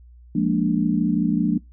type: chord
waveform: sine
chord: Bb dominant seventh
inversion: second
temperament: equal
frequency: 174.61 / 207.7 / 233.1 / 293.7 Hz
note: F3 / Ab3 / Bb3 / D4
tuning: 0 / 0 / 0 / 0 cents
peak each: -23 dBFS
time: 0.35-1.58 s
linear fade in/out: 5 ms
effects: noise-tail reverb RT60 0.2 s tail -23 dB re dry + added 60 Hz sine -44 dBFS peak until 1.72 s